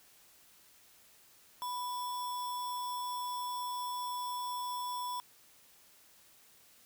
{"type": "tone with sample-and-hold", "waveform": "sine", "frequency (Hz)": 987.8, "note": "B5", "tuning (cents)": 0, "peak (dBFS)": -35, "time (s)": [1.62, 5.2], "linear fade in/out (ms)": 0, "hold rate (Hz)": 4410, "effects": ["white hiss -62 dBFS RMS until 6.85 s"]}